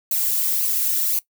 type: noise with flanger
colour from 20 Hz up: violet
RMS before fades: -21 dBFS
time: 0.11-1.19 s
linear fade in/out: 2 ms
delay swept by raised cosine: 0.55 to 2.55 ms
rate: 1.9 Hz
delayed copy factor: -0.75
effects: noise-tail reverb RT60 0.1 s tail -19 dB re dry